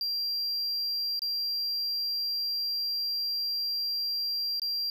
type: tone with dropouts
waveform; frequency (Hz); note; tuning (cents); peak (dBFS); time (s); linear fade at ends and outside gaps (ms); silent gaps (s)
triangle; 4745; D8; +17; -27; 0.01-4.9; 1; 1.193-1.219 / 4.597-4.618
effects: none